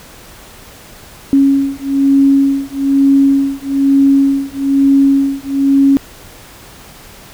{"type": "beating tone pair", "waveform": "sine", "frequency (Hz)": [274.8, 275.9], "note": ["C#4", "C#4"], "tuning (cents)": [-15, -8], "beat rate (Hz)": 1.1, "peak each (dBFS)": -11, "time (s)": [1.33, 5.97], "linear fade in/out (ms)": 0, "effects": ["pink hiss -37 dBFS RMS until 7.33 s"]}